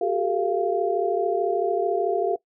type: tone cluster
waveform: sine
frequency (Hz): 372.3 / 405.8 / 450.5 / 692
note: F#4 / G#4 / A4 / F5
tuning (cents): +11 / -40 / +41 / -16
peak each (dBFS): -26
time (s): 0.01-2.36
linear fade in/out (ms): 5
effects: noise-tail reverb RT60 0.1 s tail -19 dB re dry